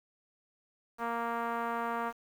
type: tone with low-pass filter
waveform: 5% pulse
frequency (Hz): 233.1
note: A#3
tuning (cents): 0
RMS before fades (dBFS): -34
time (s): 0.98-2.13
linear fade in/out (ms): 50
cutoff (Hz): 1100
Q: 1.7
effects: 9-bit